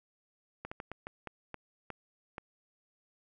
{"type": "slowing click train", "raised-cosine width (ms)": 0.5, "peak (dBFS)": -25, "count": 9, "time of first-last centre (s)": [0.65, 2.381], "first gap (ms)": 65, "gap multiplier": 1.33, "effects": []}